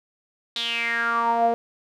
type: tone with band-pass filter sweep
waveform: sawtooth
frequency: 233.1 Hz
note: A#3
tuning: in tune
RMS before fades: -23 dBFS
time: 0.56-1.54 s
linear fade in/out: 0 ms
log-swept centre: 3800 to 580 Hz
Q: 7.2
effects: none